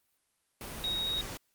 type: tone in noise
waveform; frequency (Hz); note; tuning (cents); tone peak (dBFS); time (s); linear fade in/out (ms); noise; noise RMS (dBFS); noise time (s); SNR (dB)
sine; 3777; A#7; +22; -30; 0.84-1.21; 0; pink; -41; 0.61-1.37; +8
effects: white hiss -75 dBFS RMS until 1.54 s + Opus 32 kbps